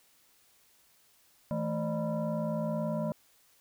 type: tone with frequency modulation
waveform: sine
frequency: 220.6 Hz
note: A3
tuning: 5 cents sharp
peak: -29 dBFS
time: 1.51-3.12 s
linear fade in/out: 0 ms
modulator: 383 Hz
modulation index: 1.4
effects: white hiss -65 dBFS RMS until 3.6 s